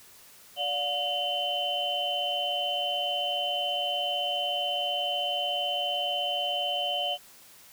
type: tone cluster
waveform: sine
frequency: 580 / 718 / 2785 / 3051 Hz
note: D5 / F5 / F7 / G7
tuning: -22 / +48 / -5 / -48 cents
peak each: -35 / -32 / -38 / -29 dBFS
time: 0.56-7.18 s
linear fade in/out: 50 ms
effects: white hiss -53 dBFS RMS until 7.72 s